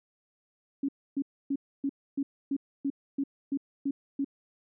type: tone bursts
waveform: sine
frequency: 277.2 Hz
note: C#4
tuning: in tune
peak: -26 dBFS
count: 11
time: 0.83-4.246 s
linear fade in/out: 5 ms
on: 56 ms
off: 280 ms
effects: none